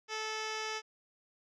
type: tone with low-pass filter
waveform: 10% pulse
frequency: 436.2 Hz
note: A4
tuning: 15 cents flat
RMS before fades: -38 dBFS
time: 0.08-0.82 s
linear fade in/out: 50 ms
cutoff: 4800 Hz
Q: 5.5
effects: none